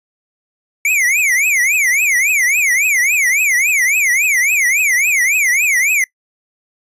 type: tone with vibrato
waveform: square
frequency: 2217 Hz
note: C#7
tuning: in tune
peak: -12 dBFS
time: 0.85-6.04 s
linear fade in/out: 2 ms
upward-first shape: triangle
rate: 3.6 Hz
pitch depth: 280 cents each way
effects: noise-tail reverb RT60 0.1 s tail -21 dB re dry + resampled to 32000 Hz